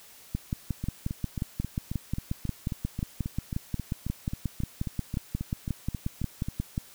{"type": "two click trains", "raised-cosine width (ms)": 5, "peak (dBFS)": [-16, -19], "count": [37, 22], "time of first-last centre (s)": [[0.35, 6.779], [0.84, 6.485]], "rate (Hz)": [5.6, 3.72], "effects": ["white hiss -52 dBFS RMS until 6.94 s"]}